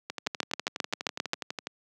two click trains, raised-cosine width 0.2 ms, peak -16 / -9 dBFS, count 20 / 9, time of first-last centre 0.1-1.67 / 0.27-1.334 s, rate 12.1 / 7.52 Hz, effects high-pass 200 Hz 12 dB/octave

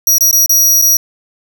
sawtooth tone with dropouts, 5760 Hz, F#8, 47 cents flat, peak -4 dBFS, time 0.07-0.97 s, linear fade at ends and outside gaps 2 ms, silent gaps 0.183-0.208 / 0.312-0.328 / 0.461-0.494 / 0.816-0.822 s, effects none

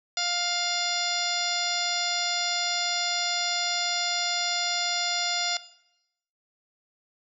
harmonic tone, 703 Hz, F5, 11 cents sharp, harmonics 1 / 2 / 3 / 4 / 5 / 6 / 7 / 8 / 10, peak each -34 / -35 / -35 / -36 / -32 / -34 / -30 / -35 / -36 dBFS, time 0.17-5.57 s, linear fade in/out 2 ms, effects noise-tail reverb RT60 0.8 s tail -17 dB re dry

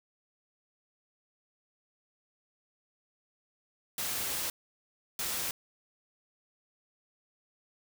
white noise bursts at uneven times, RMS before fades -34 dBFS, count 2, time 3.98-4.5 / 5.19-5.51 s, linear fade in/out 2 ms, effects none

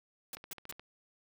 white noise bursts, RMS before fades -42 dBFS, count 3, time 0.33-0.713 s, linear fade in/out 2 ms, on 21 ms, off 160 ms
click train, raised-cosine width 0.3 ms, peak -31 dBFS, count 7, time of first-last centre 0.37-0.796 s, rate 14.1 Hz
effects none

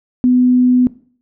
sine tone, 250 Hz, B3, 21 cents sharp, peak -8 dBFS, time 0.24-0.87 s, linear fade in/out 0 ms, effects noise-tail reverb RT60 0.5 s tail -19 dB re dry

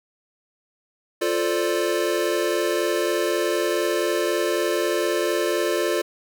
square chord, D minor seventh, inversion first, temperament equal, 349.2 / 440 / 523.3 / 587.3 Hz, F4 / A4 / C5 / D5, 0 / 0 / 0 / 0 cents, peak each -25 / -27 / -30 / -27 dBFS, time 1.21-6.02 s, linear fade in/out 10 ms, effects none

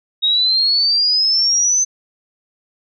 sine exponential sweep, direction up, 3753 to 6200 Hz, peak -12 dBFS, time 0.22-1.85 s, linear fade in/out 20 ms, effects none

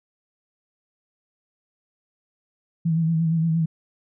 sine tone with vibrato, 163.2 Hz, E3, 17 cents flat, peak -18 dBFS, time 2.85-3.66 s, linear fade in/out 10 ms, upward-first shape sine, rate 8.6 Hz, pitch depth 43 cents each way, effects none

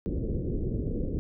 pink low-pass noise, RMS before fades -30 dBFS, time 0.06-1.19 s, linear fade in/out 0 ms, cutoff 480 Hz, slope 48 dB/octave, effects none

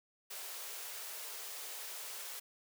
white high-pass noise, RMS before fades -45 dBFS, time 0.3-2.4 s, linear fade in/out 10 ms, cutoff 370 Hz, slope 96 dB/octave, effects none

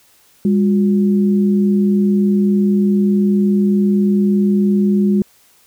sine tone pair together, 201.8 / 359.5 Hz, G#3 / F#4, -49 / -50 cents, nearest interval minor seventh, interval 999 cents, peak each -11 / -20 dBFS, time 0.45-5.22 s, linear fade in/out 2 ms, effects white hiss -52 dBFS RMS until 5.66 s

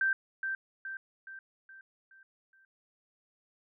sine tone with echo, 1564 Hz, G6, 4 cents flat, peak -25 dBFS, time 0.01-0.13 s, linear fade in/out 2 ms, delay 420 ms, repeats 6, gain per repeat -6 dB, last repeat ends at 2.65 s, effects none

